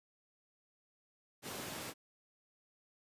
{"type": "high-pass noise", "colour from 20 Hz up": "pink", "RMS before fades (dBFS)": -44, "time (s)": [1.42, 1.94], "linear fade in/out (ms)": 50, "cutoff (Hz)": 150, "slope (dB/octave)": 12, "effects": ["resampled to 32000 Hz"]}